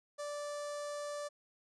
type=tone with notch filter; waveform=sawtooth; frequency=585 Hz; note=D5; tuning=7 cents flat; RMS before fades=-41 dBFS; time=0.18-1.29 s; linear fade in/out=20 ms; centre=2600 Hz; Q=0.98; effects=resampled to 22050 Hz